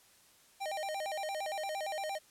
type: tone with vibrato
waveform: square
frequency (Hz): 698.5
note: F5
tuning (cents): 0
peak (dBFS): -36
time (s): 0.6-2.19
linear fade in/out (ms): 20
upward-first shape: square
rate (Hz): 8.7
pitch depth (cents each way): 210
effects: white hiss -63 dBFS RMS until 2.3 s + low-pass 12000 Hz 12 dB/octave